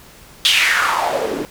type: noise with band-pass filter sweep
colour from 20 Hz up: white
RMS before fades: -17 dBFS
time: 0.45-1.45 s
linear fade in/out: 0 ms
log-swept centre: 3500 to 280 Hz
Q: 4
effects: pink hiss -43 dBFS RMS until 1.5 s